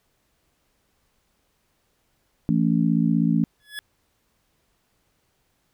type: harmonic tone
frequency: 56.1 Hz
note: A1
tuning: 34 cents sharp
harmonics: 3 / 4 / 5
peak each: -21 / -21 / -24 dBFS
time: 2.49-3.44 s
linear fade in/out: 0 ms
type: tone with exponential growth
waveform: 25% pulse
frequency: 1700 Hz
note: G#6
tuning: 40 cents sharp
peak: -24 dBFS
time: 3.6-3.79 s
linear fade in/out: 0 ms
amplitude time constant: 41 ms
effects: pink hiss -69 dBFS RMS until 5.73 s